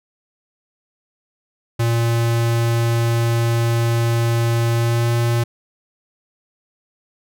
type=tone with pitch glide; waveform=square; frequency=116.54 to 117.76 Hz; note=A#2 to A#2; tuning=0 to +18 cents; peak=-16 dBFS; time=1.79-5.44 s; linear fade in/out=10 ms; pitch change=+18 cents; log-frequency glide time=4.74-5.12 s; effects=none